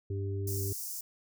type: harmonic tone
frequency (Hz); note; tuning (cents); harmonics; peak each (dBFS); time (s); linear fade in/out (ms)
98.5; G2; +9; 1 / 3 / 4; -32 / -45 / -39; 0.1-0.73; 5
type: high-pass noise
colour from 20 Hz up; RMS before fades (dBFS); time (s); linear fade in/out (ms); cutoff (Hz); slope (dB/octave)
white; -39; 0.47-1.01; 5; 5200; 48
effects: none